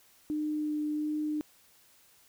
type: tone with vibrato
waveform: sine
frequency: 302.1 Hz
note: D4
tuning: 49 cents sharp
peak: -29 dBFS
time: 0.3-1.41 s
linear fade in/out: 0 ms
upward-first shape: sine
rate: 1.4 Hz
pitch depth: 9 cents each way
effects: white hiss -62 dBFS RMS until 2.28 s